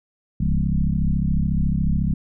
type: tone with frequency modulation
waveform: sine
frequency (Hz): 103.83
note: G#2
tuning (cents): 0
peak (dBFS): -17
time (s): 0.4-2.14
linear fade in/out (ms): 5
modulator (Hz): 34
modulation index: 3.1
effects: none